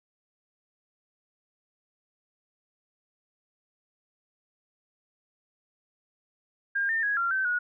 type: tone with pitch steps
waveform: sine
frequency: 1609 / 1808 / 1659 / 1380 / 1543 / 1454 Hz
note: G6 / A6 / G#6 / F6 / G6 / F#6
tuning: +45 / +47 / -2 / -21 / -28 / -31 cents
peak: -24 dBFS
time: 6.75-7.59 s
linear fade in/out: 10 ms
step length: 140 ms
effects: none